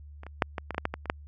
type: clicks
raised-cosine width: 0.5 ms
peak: -29 / -27 / -6 / -16 / -17 / -20 / -12 / -11 / -17 / -25 / -9 dBFS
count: 11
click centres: 0.234 / 0.266 / 0.422 / 0.582 / 0.707 / 0.746 / 0.781 / 0.854 / 0.94 / 1.057 / 1.099 s
effects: added 73 Hz sine -44 dBFS peak until 1.27 s